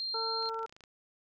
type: tone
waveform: sine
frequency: 4186 Hz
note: C8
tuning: in tune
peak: -33 dBFS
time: 0-0.49 s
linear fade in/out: 0 ms
type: harmonic tone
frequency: 450 Hz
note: A4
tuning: 39 cents sharp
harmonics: 1 / 2 / 3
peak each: -38 / -38 / -38 dBFS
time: 0.14-0.66 s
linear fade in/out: 5 ms
type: clicks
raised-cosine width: 0.2 ms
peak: -36 dBFS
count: 12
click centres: 0.427 / 0.458 / 0.496 / 0.544 / 0.592 / 0.631 / 0.663 / 0.695 / 0.725 / 0.765 / 0.807 / 0.838 s
effects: none